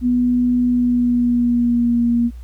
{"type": "tone with pitch glide", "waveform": "sine", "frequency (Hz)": [246.1, 236.5], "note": ["B3", "A#3"], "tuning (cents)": [-6, 25], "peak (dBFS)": -13, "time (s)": [0.01, 2.31], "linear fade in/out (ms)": 50, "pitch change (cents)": -69, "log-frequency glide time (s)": [0.64, 2.02], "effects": ["added 60 Hz sine -31 dBFS peak until 2.43 s", "pink hiss -56 dBFS RMS until 2.43 s"]}